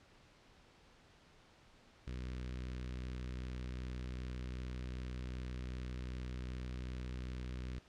sawtooth tone with notch filter, 62.6 Hz, B1, 24 cents sharp, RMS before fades -43 dBFS, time 2.07-7.79 s, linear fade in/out 5 ms, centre 780 Hz, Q 0.74, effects pink hiss -64 dBFS RMS until 7.88 s + low-pass 5000 Hz 12 dB/octave

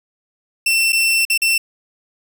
sawtooth tone with dropouts, 2690 Hz, E7, 34 cents sharp, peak -10 dBFS, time 0.66-1.58 s, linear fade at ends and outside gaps 5 ms, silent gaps 0.923-0.929 / 1.252-1.299 / 1.377-1.418 s, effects none

